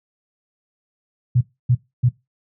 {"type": "tone bursts", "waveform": "sine", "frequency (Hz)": 123.47, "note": "B2", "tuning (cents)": 0, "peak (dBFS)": -11, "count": 3, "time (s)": [1.35, 2.09], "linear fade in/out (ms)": 10, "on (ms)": 60, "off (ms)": 280, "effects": ["noise-tail reverb RT60 0.2 s tail -18 dB re dry", "high-pass 80 Hz 12 dB/octave"]}